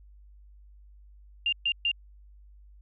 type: tone bursts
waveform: sine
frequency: 2794 Hz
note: F7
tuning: in tune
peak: -23 dBFS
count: 3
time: 1.46-1.915 s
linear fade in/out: 2 ms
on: 65 ms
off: 130 ms
effects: added 50 Hz sine -50 dBFS peak until 2.81 s